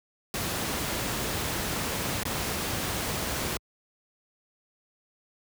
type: noise with dropouts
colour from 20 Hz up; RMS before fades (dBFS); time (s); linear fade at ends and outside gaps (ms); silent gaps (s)
pink; -30; 0.34-3.57; 1; 2.233-2.253
effects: high-pass 60 Hz 12 dB/octave